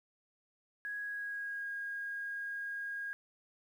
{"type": "tone with pitch glide", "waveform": "sine", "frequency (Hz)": [1661.2, 1631.7], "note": ["G#6", "G#6"], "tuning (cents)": [0, -31], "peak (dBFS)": -37, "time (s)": [0.85, 3.13], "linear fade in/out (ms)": 0, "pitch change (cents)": -31, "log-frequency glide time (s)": [0.97, 1.69], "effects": ["11-bit"]}